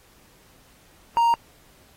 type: tone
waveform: triangle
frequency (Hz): 932.3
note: A#5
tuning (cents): 0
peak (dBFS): -14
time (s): 1.17-1.34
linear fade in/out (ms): 0
effects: pink hiss -56 dBFS RMS until 1.96 s + AAC 48 kbps